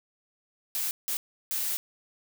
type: noise bursts at uneven times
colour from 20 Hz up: blue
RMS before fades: -30 dBFS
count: 3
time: 0.75-0.91 / 1.08-1.17 / 1.51-1.77 s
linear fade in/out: 0 ms
effects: none